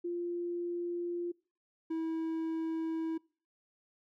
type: tone pair in turn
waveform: sine / triangle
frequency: 347.6 / 324.2 Hz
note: F4 / E4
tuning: -8 / -29 cents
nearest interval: minor second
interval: 121 cents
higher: first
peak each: -33 / -30 dBFS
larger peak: second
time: 0.04-1.32 / 1.9-3.18 s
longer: neither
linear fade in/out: 10 ms
effects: noise-tail reverb RT60 0.4 s tail -25 dB re dry